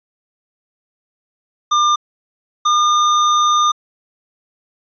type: tone pair in turn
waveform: square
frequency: 1200 / 1210.4 Hz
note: D6 / D#6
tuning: +37 / -48 cents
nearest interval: unison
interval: 15 cents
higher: second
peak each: -12 dBFS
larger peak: neither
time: 1.71-1.96 / 2.65-3.72 s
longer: second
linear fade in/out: 10 ms
effects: resampled to 16000 Hz